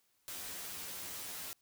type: noise with comb filter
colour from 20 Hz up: white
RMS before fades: -44 dBFS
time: 0.28-1.53 s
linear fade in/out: 0 ms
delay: 11 ms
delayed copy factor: +0.8
effects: white hiss -75 dBFS RMS until 1.61 s